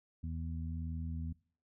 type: harmonic tone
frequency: 81.5 Hz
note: E2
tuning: 19 cents flat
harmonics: 1 / 2 / 3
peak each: -38 / -44 / -46 dBFS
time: 0.23-1.33 s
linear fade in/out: 10 ms
effects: noise-tail reverb RT60 0.5 s tail -23 dB re dry